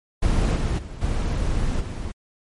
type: noise with level steps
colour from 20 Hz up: brown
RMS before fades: -19 / -22 / -34 / -23 / -29 dBFS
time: 0.22-2.12 s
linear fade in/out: 10 ms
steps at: 0.55 / 0.78 / 1.01 / 1.8 s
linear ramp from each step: 10 ms
effects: MP3 48 kbps